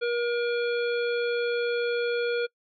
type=harmonic tone with a mistuned harmonic; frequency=476.7 Hz; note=A#4; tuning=39 cents sharp; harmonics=1 / 3 / 5 / 7 / 9; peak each=-25 / -32 / -37 / -40 / -43 dBFS; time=0.01-2.47 s; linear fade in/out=20 ms; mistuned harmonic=7; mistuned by=+16 cents; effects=noise-tail reverb RT60 0.1 s tail -26 dB re dry